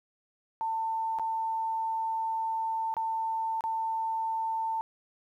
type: tone with dropouts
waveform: sine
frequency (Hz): 895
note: A5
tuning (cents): +29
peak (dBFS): -28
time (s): 0.61-4.81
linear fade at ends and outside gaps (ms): 0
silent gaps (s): 1.187-1.196 / 2.94-2.967 / 3.608-3.639
effects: 11-bit